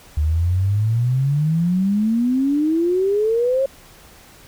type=exponential sweep; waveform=sine; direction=up; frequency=73.42 to 549 Hz; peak=-15 dBFS; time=0.17-3.66 s; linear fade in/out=5 ms; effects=pink hiss -46 dBFS RMS until 4.47 s